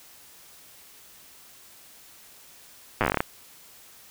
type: slowing click train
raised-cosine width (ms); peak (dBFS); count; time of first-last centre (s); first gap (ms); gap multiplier
0.5; -7; 12; 3.01-3.205; 8; 1.15
effects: white hiss -51 dBFS RMS until 4.1 s